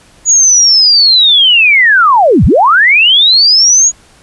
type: linear two-way sweep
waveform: sine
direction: down then up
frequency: 6830 to 46.25 to 6830 Hz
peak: -3 dBFS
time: 0.25-3.92 s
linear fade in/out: 50 ms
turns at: 2.45 s
effects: pink hiss -43 dBFS RMS until 4.22 s + resampled to 24000 Hz